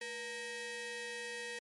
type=ring-modulated tone; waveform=sawtooth; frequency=699 Hz; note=F5; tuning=1 cent sharp; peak=-33 dBFS; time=0.01-1.59 s; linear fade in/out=5 ms; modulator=1180 Hz; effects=high-pass 400 Hz 12 dB/octave + MP3 48 kbps